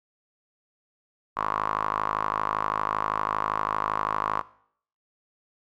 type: tone with band-pass filter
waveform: sawtooth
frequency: 52.6 Hz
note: G#1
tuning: 23 cents sharp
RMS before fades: -28 dBFS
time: 1.36-4.42 s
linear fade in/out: 20 ms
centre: 1100 Hz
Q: 6.8
effects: noise-tail reverb RT60 0.6 s tail -19 dB re dry